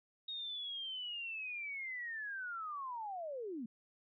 sine linear sweep, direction down, 3753 to 211.5 Hz, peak -40 dBFS, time 0.28-3.66 s, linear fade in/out 5 ms, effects none

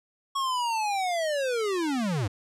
square linear sweep, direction down, 1108.7 to 90.1 Hz, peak -26 dBFS, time 0.35-2.28 s, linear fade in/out 10 ms, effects low-pass 9000 Hz 12 dB/octave

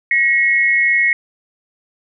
sine tone pair together, 1902 / 2179 Hz, A#6 / C#7, +34 / -30 cents, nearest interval major second, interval 236 cents, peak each -14 dBFS, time 0.11-1.13 s, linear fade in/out 2 ms, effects none

